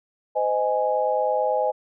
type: chord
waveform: sine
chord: Ab major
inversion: first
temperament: equal with one note detuned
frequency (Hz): 512.8 / 622.3 / 830.6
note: C5 / Eb5 / Ab5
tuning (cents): -35 / 0 / 0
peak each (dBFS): -24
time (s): 0.35-1.72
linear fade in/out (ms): 20
effects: none